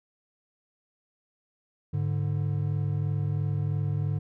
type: tone pair together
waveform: triangle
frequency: 103.83 / 146.84 Hz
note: G#2 / D3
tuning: 0 / 0 cents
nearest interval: tritone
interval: 600 cents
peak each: -26 dBFS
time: 1.93-4.19 s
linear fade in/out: 10 ms
effects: none